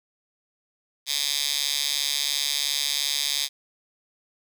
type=tone with high-pass filter; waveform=10% pulse; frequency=142.9 Hz; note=D3; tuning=47 cents flat; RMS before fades=-26 dBFS; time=1.06-3.49 s; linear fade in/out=50 ms; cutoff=4000 Hz; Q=2.1; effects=none